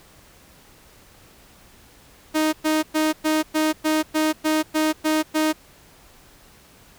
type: tone bursts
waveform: sawtooth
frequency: 311.1 Hz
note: D#4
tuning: in tune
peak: -14 dBFS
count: 11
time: 2.34-5.53 s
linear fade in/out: 20 ms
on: 190 ms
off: 110 ms
effects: pink hiss -51 dBFS RMS until 6.98 s